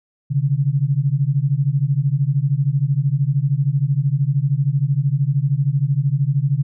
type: beating tone pair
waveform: sine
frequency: 133.2 / 146.2 Hz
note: C3 / D3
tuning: +31 / -7 cents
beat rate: 13 Hz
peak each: -18 dBFS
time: 0.3-6.63 s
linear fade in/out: 20 ms
effects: none